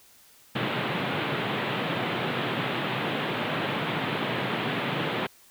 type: band-pass noise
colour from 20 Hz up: pink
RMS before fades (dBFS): -29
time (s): 0.55-5.27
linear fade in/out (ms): 10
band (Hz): 120 to 3600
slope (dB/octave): 48
effects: white hiss -56 dBFS RMS until 5.5 s